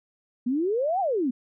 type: exponential two-way sweep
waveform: sine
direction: up then down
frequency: 233.6 to 808 to 233.6 Hz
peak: -22 dBFS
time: 0.46-1.31 s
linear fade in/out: 10 ms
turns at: 1 s
effects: none